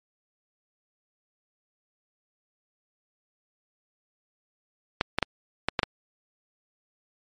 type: clicks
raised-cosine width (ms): 0.3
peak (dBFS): -6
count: 6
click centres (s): 5.011 / 5.186 / 5.227 / 5.686 / 5.792 / 5.832
effects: MP3 48 kbps